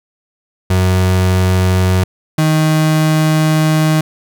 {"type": "tone pair in turn", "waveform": "35% pulse", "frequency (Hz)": [92.5, 156.31], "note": ["F#2", "D#3"], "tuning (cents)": [0, 8], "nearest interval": "major sixth", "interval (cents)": 908, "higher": "second", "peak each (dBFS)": -8, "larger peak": "neither", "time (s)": [[0.7, 2.04], [2.38, 4.01]], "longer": "second", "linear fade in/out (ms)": 5, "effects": []}